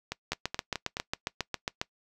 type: two click trains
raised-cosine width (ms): 0.2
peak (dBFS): -15 / -12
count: 5 / 12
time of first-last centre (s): 0.12-0.969 / 0.32-1.815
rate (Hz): 4.71 / 7.36
effects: noise-tail reverb RT60 0.1 s tail -22 dB re dry